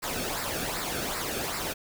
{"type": "noise with flanger", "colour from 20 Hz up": "pink", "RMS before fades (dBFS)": -32, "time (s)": [0.02, 1.74], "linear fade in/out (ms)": 20, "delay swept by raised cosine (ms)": [0.31, 1.03], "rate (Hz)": 2.6, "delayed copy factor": -0.6, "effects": []}